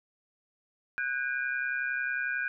sine tone cluster, 1485 / 1616 / 2414 Hz, F#6 / G#6 / D7, +6 / -48 / +47 cents, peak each -32 / -32 / -39 dBFS, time 0.98-2.48 s, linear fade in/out 0 ms, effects none

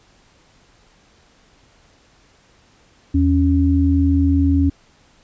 sine tone pair together, 81.7 / 277 Hz, E2 / C#4, -15 / -1 cents, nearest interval octave + major sixth, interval 2114 cents, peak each -15 dBFS, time 3.14-4.7 s, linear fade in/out 10 ms, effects pink hiss -54 dBFS RMS until 5.23 s + resampled to 16000 Hz

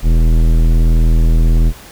sine tone with tanh clipping, 40.67 Hz, E1, 23 cents flat, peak -9 dBFS, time 0.02-1.73 s, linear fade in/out 50 ms, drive 16 dB, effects pink hiss -37 dBFS RMS until 1.91 s

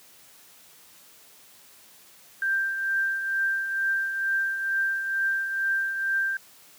sine tone with tremolo, 1577 Hz, G6, 10 cents sharp, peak -21 dBFS, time 2.42-6.37 s, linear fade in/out 2 ms, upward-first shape triangle, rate 2.2 Hz, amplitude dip 55%, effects white hiss -53 dBFS RMS until 6.78 s + high-pass 100 Hz 12 dB/octave

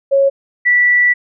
sine tone pair in turn, 550 / 1960 Hz, C#5 / B6, -14 / -14 cents, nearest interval octave + minor seventh, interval 2200 cents, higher second, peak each -8 dBFS, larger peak neither, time 0.11-0.3 / 0.65-1.14 s, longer second, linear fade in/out 20 ms, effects none

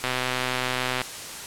click train, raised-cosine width 0.3 ms, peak -9 dBFS, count 125, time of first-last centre 0.04-1.016 s, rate 127 Hz, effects white hiss -36 dBFS RMS until 1.46 s + low-pass 10000 Hz 12 dB/octave

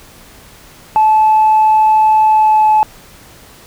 sine tone with pitch glide, 867 to 860.5 Hz, A5 to A5, -26 to -39 cents, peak -5 dBFS, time 0.96-2.83 s, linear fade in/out 0 ms, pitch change -13 cents, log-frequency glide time 2.25-2.7 s, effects tanh soft clip ceiling -3 dBFS + pink hiss -40 dBFS RMS until 3.66 s

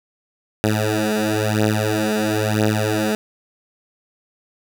10% pulse beating tone pair, 106.7 / 107.7 Hz, G#2 / A2, +47 / -37 cents, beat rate 1 Hz, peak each -12 dBFS, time 0.64-3.15 s, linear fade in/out 0 ms, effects none

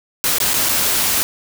white noise with dropouts, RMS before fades -17 dBFS, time 0.24-1.23 s, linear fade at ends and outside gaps 0 ms, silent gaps 0.384-0.402 / 0.534-0.54 / 0.688-0.692 s, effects none

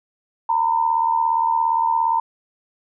sine tone pair together, 914 / 991.3 Hz, A#5 / B5, -34 / +6 cents, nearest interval minor second, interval 140 cents, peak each -17 / -22 dBFS, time 0.49-2.2 s, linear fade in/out 5 ms, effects none

